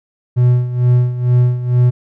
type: tone with tremolo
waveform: triangle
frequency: 123.47 Hz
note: B2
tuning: in tune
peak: -5 dBFS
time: 0.36-1.91 s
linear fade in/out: 20 ms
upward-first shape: sine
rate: 2.2 Hz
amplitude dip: 75%
effects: none